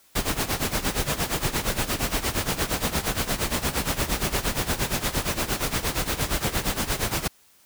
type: noise with tremolo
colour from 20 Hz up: pink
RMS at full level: -23 dBFS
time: 0.15-7.28 s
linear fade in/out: 10 ms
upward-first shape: sine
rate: 8.6 Hz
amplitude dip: 80%
effects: white hiss -58 dBFS RMS until 7.65 s